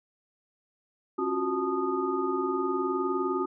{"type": "tone cluster", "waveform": "sine", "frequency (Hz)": [272.9, 350.9, 370.6, 872, 1234], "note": ["C#4", "F4", "F#4", "A5", "D#6"], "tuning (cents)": [-27, 8, 3, -16, -15], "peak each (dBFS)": [-33, -34, -29, -37, -32], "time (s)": [1.18, 3.46], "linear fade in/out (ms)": 10, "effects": []}